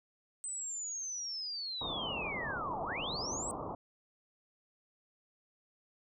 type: linear two-way sweep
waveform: sine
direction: down then up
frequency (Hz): 8200 to 640 to 8200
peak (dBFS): -37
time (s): 0.44-3.51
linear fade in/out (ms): 0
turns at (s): 2.82
type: low-pass noise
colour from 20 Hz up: white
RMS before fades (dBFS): -41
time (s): 1.81-3.75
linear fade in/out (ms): 2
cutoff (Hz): 1200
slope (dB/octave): 96
effects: none